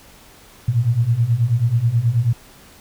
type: beating tone pair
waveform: sine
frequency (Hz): 112.1 / 121.4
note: A2 / B2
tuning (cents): +33 / -29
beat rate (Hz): 9.3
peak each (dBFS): -19 / -16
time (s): 0.68-2.33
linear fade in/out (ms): 5
effects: pink hiss -46 dBFS RMS until 2.8 s